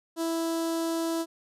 sawtooth tone with notch filter, 329.6 Hz, E4, in tune, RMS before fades -29 dBFS, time 0.16-1.26 s, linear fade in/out 50 ms, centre 2200 Hz, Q 0.92, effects resampled to 32000 Hz

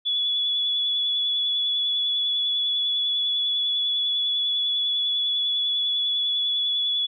sine tone with vibrato, 3413 Hz, G#7, 47 cents sharp, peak -21 dBFS, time 0.05-7.07 s, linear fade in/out 20 ms, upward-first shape sine, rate 10 Hz, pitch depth 16 cents each way, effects none

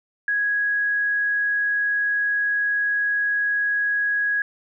sine tone, 1661.2 Hz, G#6, in tune, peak -19 dBFS, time 0.28-4.42 s, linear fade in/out 2 ms, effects none

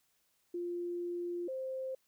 sine tone pair in turn, 349.2 / 524.2 Hz, F4 / C5, 0 / +3 cents, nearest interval perfect fifth, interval 703 cents, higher second, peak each -35 / -36 dBFS, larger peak first, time 0.54-1.48 / 1.48-1.95 s, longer first, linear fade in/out 5 ms, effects white hiss -75 dBFS RMS until 2.07 s

